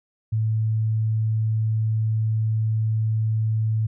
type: tone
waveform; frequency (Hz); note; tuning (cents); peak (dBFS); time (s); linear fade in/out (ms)
sine; 110; A2; 0; -19; 0.32-3.87; 10
effects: none